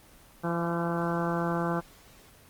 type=harmonic tone with a mistuned harmonic; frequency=170.1 Hz; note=F3; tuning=45 cents flat; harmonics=1 / 2 / 3 / 4 / 5 / 6 / 7 / 8 / 9; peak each=-30 / -33 / -35 / -36 / -37 / -38 / -38 / -39 / -40 dBFS; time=0.43-1.81 s; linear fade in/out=20 ms; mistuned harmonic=7; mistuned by=-21 cents; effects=pink hiss -55 dBFS RMS until 2.49 s + Opus 24 kbps